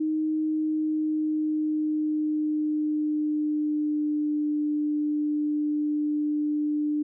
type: tone with pitch glide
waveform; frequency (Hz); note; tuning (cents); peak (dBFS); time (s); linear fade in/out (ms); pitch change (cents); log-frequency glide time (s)
sine; 311.1 to 298.6; D#4 to D4; 0 to +29; -23; 0-7.03; 10; -71; 0.41-4.49
effects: none